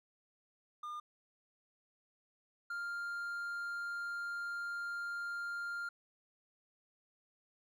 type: tone pair in turn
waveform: triangle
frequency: 1209 / 1398.8 Hz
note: D6 / F6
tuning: +50 / +2 cents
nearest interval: minor third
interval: 252 cents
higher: second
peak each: -39 / -36 dBFS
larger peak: second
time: 0.83-1 / 2.7-5.89 s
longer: second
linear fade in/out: 5 ms
effects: none